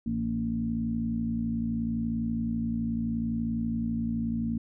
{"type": "harmonic tone with a mistuned harmonic", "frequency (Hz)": 56.3, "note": "A1", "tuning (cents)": 40, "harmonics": [1, 2, 3, 4, 5], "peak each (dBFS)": [-38, -38, -37, -28, -39], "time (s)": [0.06, 4.58], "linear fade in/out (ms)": 5, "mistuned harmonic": 4, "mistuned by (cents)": 34, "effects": []}